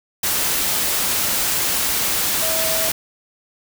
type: tone in noise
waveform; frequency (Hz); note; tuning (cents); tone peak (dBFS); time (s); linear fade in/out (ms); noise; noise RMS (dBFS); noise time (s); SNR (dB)
sine; 646; E5; -35; -25; 2.42-2.89; 5; white; -20; 0.23-2.92; -8
effects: none